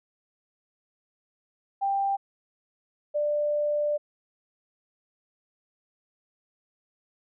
sine tone pair in turn, 790 / 591.8 Hz, G5 / D5, +13 / +13 cents, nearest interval perfect fourth, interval 500 cents, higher first, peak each -23 dBFS, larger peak neither, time 1.81-2.17 / 3.14-3.98 s, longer second, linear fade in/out 20 ms, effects none

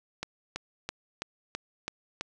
click train, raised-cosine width 0.2 ms, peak -16 dBFS, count 7, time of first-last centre 0.23-2.21 s, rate 3.03 Hz, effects none

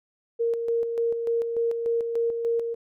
sine tone with tremolo, 464.5 Hz, A#4, 6 cents flat, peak -21 dBFS, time 0.39-2.75 s, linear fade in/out 20 ms, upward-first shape square, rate 3.4 Hz, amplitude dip 45%, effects none

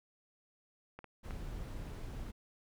clicks, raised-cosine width 0.5 ms, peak -32 / -35 / -31 dBFS, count 3, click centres 0.99 / 1.043 / 1.308 s
brown noise, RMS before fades -43 dBFS, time 1.23-2.32 s, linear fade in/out 20 ms
effects none

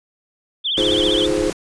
sine tone with vibrato, 3300 Hz, G#7, 12 cents flat, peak -18 dBFS, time 0.64-1.27 s, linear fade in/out 20 ms, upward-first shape triangle, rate 15 Hz, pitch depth 180 cents each way
pink noise, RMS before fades -28 dBFS, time 0.77-1.53 s, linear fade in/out 5 ms
sine chord, F minor seventh, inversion third, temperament just, 314.3 / 349.2 / 419.1 / 523.8 Hz, Eb4 / F4 / Ab4 / C5, +18 / 0 / +16 / +2 cents, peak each -22 dBFS, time 0.78-1.5 s, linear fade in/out 0 ms
effects resampled to 22050 Hz

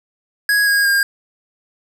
square tone with pitch steps, 1661.2 / 1636.4 / 1612 Hz, G#6 / G#6 / G6, 0 / -26 / +48 cents, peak -13 dBFS, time 0.49-1.03 s, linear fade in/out 2 ms, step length 180 ms, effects none

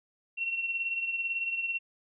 sine beating tone pair, 2722 / 2740 Hz, F7 / F7, -45 / -34 cents, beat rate 18 Hz, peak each -30 / -38 dBFS, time 0.37-1.79 s, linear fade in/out 20 ms, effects none

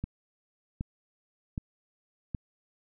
click train, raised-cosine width 5 ms, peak -20 dBFS, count 4, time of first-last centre 0.04-2.348 s, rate 1.3 Hz, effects none

